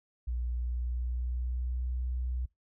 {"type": "tone with pitch glide", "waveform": "sine", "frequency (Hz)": [60.2, 62.22], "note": ["B1", "B1"], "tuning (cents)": [-44, 14], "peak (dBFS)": -30, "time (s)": [0.27, 2.46], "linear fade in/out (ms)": 10, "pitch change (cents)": 58, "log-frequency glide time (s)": [0.54, 1.9], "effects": ["noise-tail reverb RT60 0.2 s tail -25 dB re dry"]}